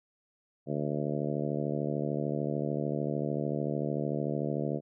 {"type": "harmonic tone", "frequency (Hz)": 73.42, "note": "D2", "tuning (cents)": 0, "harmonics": [2, 3, 4, 5, 6, 7, 8, 9], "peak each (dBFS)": [-34, -36, -37, -38, -39, -39, -40, -41], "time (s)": [0.66, 4.81], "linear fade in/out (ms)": 50, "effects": []}